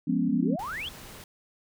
sine chord, C# dominant seventh, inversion first, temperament equal, 174.61 / 207.7 / 246.9 / 277.2 Hz, E#3 / G#3 / B3 / C#4, 0 / 0 / 0 / 0 cents, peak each -29 / -30 / -27 / -28 dBFS, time 0.07-0.56 s, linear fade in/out 10 ms
sine exponential sweep, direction up, 159.5 to 3520 Hz, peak -32 dBFS, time 0.29-0.89 s, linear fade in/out 5 ms
pink noise, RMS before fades -45 dBFS, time 0.59-1.24 s, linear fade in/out 2 ms
effects none

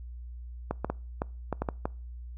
clicks, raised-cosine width 1 ms, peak -15 dBFS, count 8, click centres 0.71 / 0.846 / 0.9 / 1.219 / 1.527 / 1.62 / 1.688 / 1.855 s, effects noise-tail reverb RT60 0.4 s tail -25 dB re dry + added 60 Hz sine -39 dBFS peak until 2.37 s

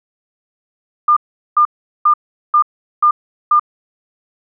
sine tone bursts, 1204 Hz, D6, 43 cents sharp, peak -7 dBFS, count 6, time 1.08-3.596 s, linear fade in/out 5 ms, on 86 ms, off 400 ms, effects none

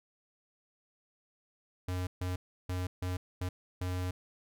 square tone bursts at uneven times, 90.9 Hz, F#2, 30 cents flat, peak -33 dBFS, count 6, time 1.88-2.07 / 2.21-2.36 / 2.69-2.87 / 3.02-3.17 / 3.41-3.49 / 3.81-4.11 s, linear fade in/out 5 ms, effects none

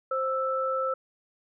sine tone pair together, 526 / 1321.2 Hz, C5 / E6, +9 / +4 cents, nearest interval octave + major third, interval 1595 cents, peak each -28 dBFS, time 0.11-0.94 s, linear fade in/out 5 ms, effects none

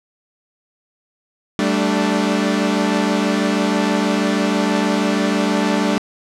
sawtooth chord, G suspended second, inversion none, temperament equal with one note detuned, 193.75 / 220 / 293.7 Hz, G3 / A3 / D4, -20 / 0 / 0 cents, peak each -16 dBFS, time 1.59-5.98 s, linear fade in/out 0 ms, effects low-pass 7000 Hz 12 dB/octave

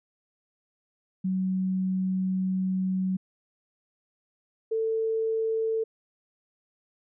sine tone pair in turn, 187.4 / 445.7 Hz, F#3 / A4, +22 / +22 cents, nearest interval octave + minor third, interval 1500 cents, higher second, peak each -24 dBFS, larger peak neither, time 1.24-3.17 / 4.71-5.84 s, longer first, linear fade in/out 10 ms, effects none

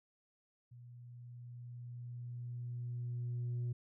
sine tone with level ramp, 121.2 Hz, B2, 32 cents flat, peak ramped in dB -52 to -32 dBFS, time 0.71-3.73 s, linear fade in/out 10 ms, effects tanh soft clip ceiling -34 dBFS

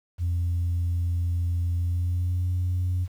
sine tone with pitch glide, 86.5 to 90.12 Hz, F2 to F#2, -16 to -45 cents, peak -21 dBFS, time 0.18-3.08 s, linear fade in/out 50 ms, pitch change +71 cents, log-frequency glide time 1.76-2.5 s, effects tanh soft clip ceiling -20 dBFS + 9-bit

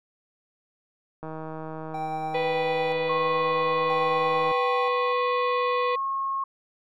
click train, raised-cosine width 1 ms, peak -23 dBFS, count 520, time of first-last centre 1.23-4.515 s, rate 158 Hz
triangle tone with tremolo, 781 Hz, G5, 7 cents flat, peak -27 dBFS, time 1.94-5.13 s, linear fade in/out 5 ms, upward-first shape square, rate 0.51 Hz, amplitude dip 65%
harmonic tone, 493.9 Hz, B4, in tune, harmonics 1 / 2 / 4 / 5 / 6 / 7 / 8 / 9, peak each -25 / -38 / -36 / -35 / -48 / -41 / -47 / -50 dBFS, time 2.34-5.96 s, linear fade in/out 10 ms
sine tone, 1085 Hz, C#6, 37 cents flat, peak -25 dBFS, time 3.09-6.44 s, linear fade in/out 5 ms
effects none

